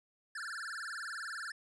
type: tone with vibrato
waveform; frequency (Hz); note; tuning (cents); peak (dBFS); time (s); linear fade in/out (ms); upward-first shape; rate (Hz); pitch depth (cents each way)
square; 1548; G6; -22; -40; 0.35-1.52; 5; sine; 20; 240
effects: resampled to 24000 Hz + 12-bit